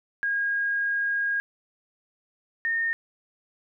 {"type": "tone pair in turn", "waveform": "sine", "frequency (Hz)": [1631, 1830.7], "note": ["G#6", "A#6"], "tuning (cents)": [-32, -32], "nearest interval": "major second", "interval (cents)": 200, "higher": "second", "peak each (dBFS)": -23, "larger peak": "neither", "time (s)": [[0.23, 1.4], [2.65, 2.93]], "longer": "first", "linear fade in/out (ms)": 0, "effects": []}